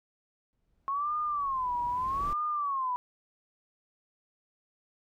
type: noise with exponential growth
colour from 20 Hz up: brown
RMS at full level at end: -37 dBFS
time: 0.53-2.33 s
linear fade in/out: 0 ms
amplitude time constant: 390 ms
type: tone with vibrato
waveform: sine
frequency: 1083 Hz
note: C#6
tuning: 41 cents flat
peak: -28 dBFS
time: 0.88-2.96 s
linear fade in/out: 0 ms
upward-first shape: sine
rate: 0.8 Hz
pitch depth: 200 cents each way
effects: none